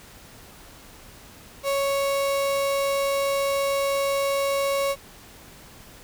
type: tone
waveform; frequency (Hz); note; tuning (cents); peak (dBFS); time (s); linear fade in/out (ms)
35% pulse; 554.4; C#5; 0; -20; 1.63-4.96; 50
effects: pink hiss -47 dBFS RMS until 6.03 s